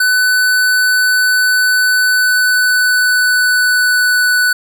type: tone with pitch glide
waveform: square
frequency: 1500 to 1488.8 Hz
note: F#6 to F#6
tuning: +23 to +10 cents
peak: -10 dBFS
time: 0-4.53 s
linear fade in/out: 5 ms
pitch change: -13 cents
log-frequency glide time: 2.15-4.32 s
effects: none